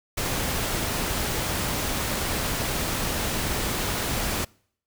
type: noise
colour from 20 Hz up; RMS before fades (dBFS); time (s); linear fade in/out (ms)
pink; -27; 0.17-4.45; 10
effects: noise-tail reverb RT60 0.6 s tail -26 dB re dry